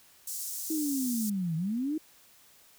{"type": "high-pass noise", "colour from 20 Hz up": "pink", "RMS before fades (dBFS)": -37, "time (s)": [0.27, 1.3], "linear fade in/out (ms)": 5, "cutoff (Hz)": 6200, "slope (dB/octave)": 24}
{"type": "linear two-way sweep", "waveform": "sine", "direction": "down then up", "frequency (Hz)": [321.2, 155.56, 321.2], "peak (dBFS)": -28, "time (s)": [0.7, 1.98], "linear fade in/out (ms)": 5, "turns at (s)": 1.56}
{"effects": ["white hiss -59 dBFS RMS until 2.78 s"]}